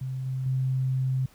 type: tone with level steps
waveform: sine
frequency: 130.81 Hz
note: C3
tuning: in tune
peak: -29 / -27 / -23 dBFS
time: 0.01-1.26 s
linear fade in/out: 5 ms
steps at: 0.26 / 0.46 s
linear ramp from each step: 2 ms
effects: pink hiss -58 dBFS RMS until 1.34 s